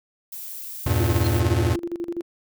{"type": "noise", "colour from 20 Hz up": "violet", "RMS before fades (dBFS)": -35, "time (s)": [0.32, 1.4], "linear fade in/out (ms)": 5}
{"type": "chord", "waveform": "square", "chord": "E diminished", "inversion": "none", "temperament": "just", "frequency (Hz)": [82.41, 98.89, 118.67], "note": ["E2", "G2", "Bb2"], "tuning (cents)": [0, 16, 31], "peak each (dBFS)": -24, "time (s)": [0.86, 1.76], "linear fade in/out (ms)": 5}
{"type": "tone with tremolo", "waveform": "sine", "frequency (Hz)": 342.4, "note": "F4", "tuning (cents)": -34, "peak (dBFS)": -24, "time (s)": [1, 2.22], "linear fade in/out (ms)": 5, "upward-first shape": "square", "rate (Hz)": 12, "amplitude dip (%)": 80}
{"type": "tone with exponential growth", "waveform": "triangle", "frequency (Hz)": 4183, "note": "C8", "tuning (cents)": -1, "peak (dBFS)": -26, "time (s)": [1.18, 1.27], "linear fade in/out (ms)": 0, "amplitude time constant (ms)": 18}
{"effects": []}